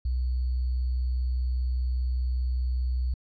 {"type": "tone with sample-and-hold", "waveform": "sine", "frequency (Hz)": 62.5, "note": "B1", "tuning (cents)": 21, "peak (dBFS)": -24, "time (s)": [0.05, 3.14], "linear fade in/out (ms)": 5, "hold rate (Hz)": 4410, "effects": ["resampled to 16000 Hz"]}